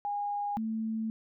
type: tone pair in turn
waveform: sine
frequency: 818 / 221.7 Hz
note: G#5 / A3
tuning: -26 / +13 cents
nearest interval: octave + major seventh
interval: 2261 cents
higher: first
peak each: -30 / -30 dBFS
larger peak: neither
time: 0.05-0.57 / 0.57-1.1 s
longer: second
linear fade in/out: 0 ms
effects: none